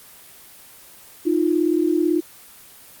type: tone pair together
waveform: sine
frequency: 311.1 / 349.2 Hz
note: D#4 / F4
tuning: 0 / 0 cents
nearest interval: major second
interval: 200 cents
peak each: -19 dBFS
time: 1.25-2.21 s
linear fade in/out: 20 ms
effects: white hiss -45 dBFS RMS until 3 s + Opus 24 kbps